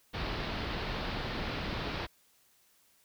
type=low-pass noise; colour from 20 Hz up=pink; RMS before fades=-36 dBFS; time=0.13-2.07 s; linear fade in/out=20 ms; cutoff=4700 Hz; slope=48 dB/octave; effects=white hiss -67 dBFS RMS until 3.04 s